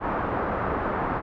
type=low-pass noise; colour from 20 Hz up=white; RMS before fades=-27 dBFS; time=0-1.22 s; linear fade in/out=50 ms; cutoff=1300 Hz; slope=24 dB/octave; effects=none